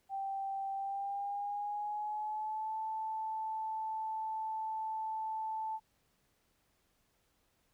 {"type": "tone with pitch glide", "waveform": "sine", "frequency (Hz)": [782, 877.8], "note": ["G5", "A5"], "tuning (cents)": [-4, -4], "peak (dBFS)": -35, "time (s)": [0.09, 5.8], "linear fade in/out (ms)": 50, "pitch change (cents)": 200, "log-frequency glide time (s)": [0.74, 2.77], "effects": ["pink hiss -75 dBFS RMS until 7.73 s"]}